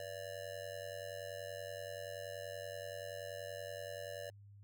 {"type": "tone with amplitude modulation", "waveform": "square", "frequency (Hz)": 579, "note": "D5", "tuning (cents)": -25, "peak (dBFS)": -40, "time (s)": [0, 4.3], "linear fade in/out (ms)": 2, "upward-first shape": "sine", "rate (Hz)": 90.5, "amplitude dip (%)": 100, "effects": ["added 101 Hz sine -55 dBFS peak until 4.63 s"]}